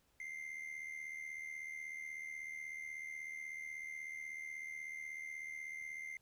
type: tone with amplitude modulation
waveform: triangle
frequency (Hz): 2093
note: C7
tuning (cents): 0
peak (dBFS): -39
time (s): 0.2-6.17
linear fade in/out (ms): 2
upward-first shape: sine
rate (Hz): 76.3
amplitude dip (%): 65
effects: pink hiss -75 dBFS RMS until 6.21 s